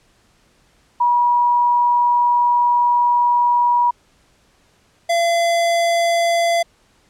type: tone pair in turn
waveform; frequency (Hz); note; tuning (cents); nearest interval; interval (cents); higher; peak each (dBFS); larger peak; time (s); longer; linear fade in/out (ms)
sine / square; 965 / 680.9; B5 / F5; -40 / -44; tritone; 604; first; -12 / -15; first; 1-3.91 / 5.09-6.63; first; 10
effects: pink hiss -57 dBFS RMS until 7.09 s + low-pass 9000 Hz 12 dB/octave